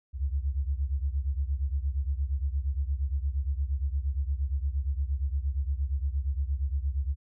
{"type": "beating tone pair", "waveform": "sine", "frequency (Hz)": [66.4, 75], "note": ["C2", "D2"], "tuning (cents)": [26, 37], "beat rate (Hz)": 8.6, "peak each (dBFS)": [-28, -31], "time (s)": [0.13, 7.16], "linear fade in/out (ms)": 50, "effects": []}